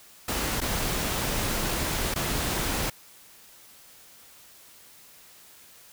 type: noise with dropouts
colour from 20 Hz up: pink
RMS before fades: -28 dBFS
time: 0.28-2.9 s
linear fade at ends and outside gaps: 5 ms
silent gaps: 0.605-0.614 / 2.141-2.158 s
effects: white hiss -52 dBFS RMS until 5.92 s